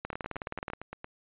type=two click trains; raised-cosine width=0.5 ms; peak=-24 / -19 dBFS; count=9 / 14; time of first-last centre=0.13-1.044 / 0.05-0.734 s; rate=8.75 / 19 Hz; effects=resampled to 8000 Hz